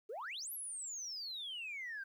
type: exponential two-way sweep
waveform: sine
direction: up then down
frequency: 389.9 to 11860 to 1540 Hz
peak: -40 dBFS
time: 0.09-2.04 s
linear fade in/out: 10 ms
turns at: 0.52 s
effects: tanh soft clip ceiling -38 dBFS + 12-bit